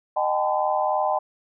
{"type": "tone cluster", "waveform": "sine", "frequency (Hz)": [616, 774, 857, 1017], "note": ["D#5", "G5", "A5", "C6"], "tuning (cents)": [-17, -22, -46, -50], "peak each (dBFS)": [-25, -24, -27, -27], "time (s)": [0.16, 1.19], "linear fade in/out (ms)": 10, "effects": []}